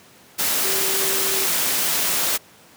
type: tone in noise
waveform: sine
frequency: 387.2 Hz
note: G4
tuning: 21 cents flat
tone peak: -29 dBFS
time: 0.63-1.47 s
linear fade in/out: 20 ms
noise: white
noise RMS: -21 dBFS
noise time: 0.38-2.38 s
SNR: -11 dB
effects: pink hiss -49 dBFS RMS until 2.76 s + high-pass 150 Hz 12 dB/octave